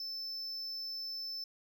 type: tone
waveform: triangle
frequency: 5280 Hz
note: E8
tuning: 2 cents sharp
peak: -37 dBFS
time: 0-1.44 s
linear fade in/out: 2 ms
effects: none